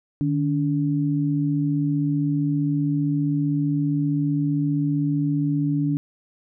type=tone pair together; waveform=sine; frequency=150.7 / 286 Hz; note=D3 / D4; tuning=+45 / -46 cents; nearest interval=major seventh; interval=1109 cents; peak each=-22 dBFS; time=0.21-5.97 s; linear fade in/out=0 ms; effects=none